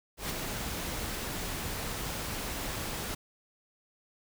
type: noise with ADSR envelope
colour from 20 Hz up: pink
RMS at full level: -32 dBFS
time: 0.17-3.15 s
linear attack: 130 ms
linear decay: 11 ms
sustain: -4 dB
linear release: 8 ms
effects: none